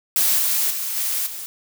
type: noise with level steps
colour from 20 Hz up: blue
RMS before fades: -18 / -20 / -26 / -23 / -32 dBFS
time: 0.16-1.46 s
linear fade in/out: 0 ms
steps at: 0.38 / 0.7 / 0.96 / 1.26 s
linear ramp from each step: 10 ms
effects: none